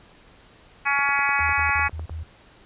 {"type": "harmonic tone", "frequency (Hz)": 281, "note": "C#4", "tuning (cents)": 24, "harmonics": [3, 4, 5, 6, 7, 8, 9], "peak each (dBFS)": [-27, -27, -27, -27, -27, -27, -27], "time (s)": [0.85, 1.89], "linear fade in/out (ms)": 20}
{"type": "click train", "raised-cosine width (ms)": 1, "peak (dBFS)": -24, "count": 12, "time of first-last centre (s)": [0.99, 2.096], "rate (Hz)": 9.95}
{"type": "tone bursts", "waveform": "sine", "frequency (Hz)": 80, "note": "D#2", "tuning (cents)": 49, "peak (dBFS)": -29, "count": 5, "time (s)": [1.4, 2.234], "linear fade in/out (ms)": 5, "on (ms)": 130, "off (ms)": 46}
{"effects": ["pink hiss -52 dBFS RMS until 2.65 s", "resampled to 8000 Hz"]}